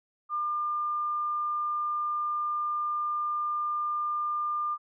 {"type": "tone", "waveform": "sine", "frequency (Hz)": 1200, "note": "D6", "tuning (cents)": 37, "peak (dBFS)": -27, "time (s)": [0.29, 4.78], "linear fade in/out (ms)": 50, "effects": []}